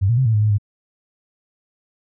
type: tone with pitch steps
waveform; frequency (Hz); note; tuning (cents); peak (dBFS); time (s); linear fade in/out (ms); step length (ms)
sine; 97 / 117.7 / 131.5 / 111.9 / 105.6 / 107 / 102.7; G2 / A#2 / C3 / A2 / G#2 / A2 / G#2; -18 / +17 / +9 / +30 / +29 / -48 / -19; -13; 0.01-0.584; 20; 82
effects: none